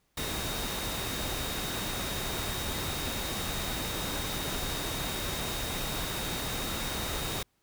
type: tone in noise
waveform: sine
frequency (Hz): 3729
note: A#7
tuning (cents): 0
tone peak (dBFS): -40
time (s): 0.17-7.43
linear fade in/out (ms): 5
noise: pink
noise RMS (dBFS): -34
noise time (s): 0.17-7.43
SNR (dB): -9
effects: pink hiss -73 dBFS RMS until 7.62 s